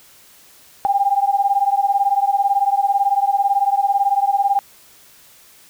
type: beating tone pair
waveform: sine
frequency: 790 / 808 Hz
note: G5 / G#5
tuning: +13 / -48 cents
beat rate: 18 Hz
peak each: -17 dBFS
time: 0.85-4.59 s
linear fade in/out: 0 ms
effects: white hiss -48 dBFS RMS until 5.69 s